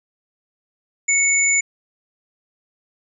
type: tone pair together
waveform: sine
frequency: 2212 / 7015 Hz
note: C#7 / A8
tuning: -4 / -6 cents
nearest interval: octave + minor sixth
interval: 1998 cents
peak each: -17 dBFS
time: 1.08-1.61 s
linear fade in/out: 10 ms
effects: none